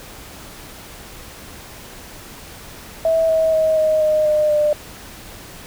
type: tone with pitch steps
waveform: sine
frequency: 651 / 642 / 633.2 / 624.5 / 615.9 / 607.4 / 599 Hz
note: E5 / E5 / D#5 / D#5 / D#5 / D#5 / D5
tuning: -22 / -46 / +30 / +6 / -18 / -42 / +34 cents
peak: -13 dBFS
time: 3.05-4.73 s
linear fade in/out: 2 ms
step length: 240 ms
effects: pink hiss -38 dBFS RMS until 5.66 s